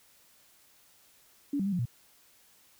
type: tone with pitch steps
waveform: sine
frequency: 284.7 / 193.9 / 200.6 / 178.4 / 119.8 Hz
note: C#4 / G3 / G3 / F3 / A#2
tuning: +46 / -19 / +40 / +37 / +48 cents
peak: -27 dBFS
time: 1.53-1.855 s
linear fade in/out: 5 ms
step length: 65 ms
effects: white hiss -62 dBFS RMS until 2.79 s